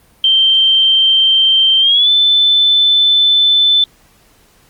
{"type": "tone with pitch glide", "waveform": "sine", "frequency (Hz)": [3136, 3520], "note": ["G7", "A7"], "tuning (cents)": [0, 0], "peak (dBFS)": -7, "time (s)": [0.24, 3.84], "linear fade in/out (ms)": 2, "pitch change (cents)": 200, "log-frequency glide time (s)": [1.8, 2.1], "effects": ["pink hiss -50 dBFS RMS until 4.69 s", "Opus 32 kbps"]}